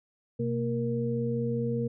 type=tone cluster; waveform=sine; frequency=126 / 231 / 469.7 Hz; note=B2 / A#3 / A#4; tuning=+35 / -16 / +13 cents; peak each=-31 dBFS; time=0.39-1.88 s; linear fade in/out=10 ms; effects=none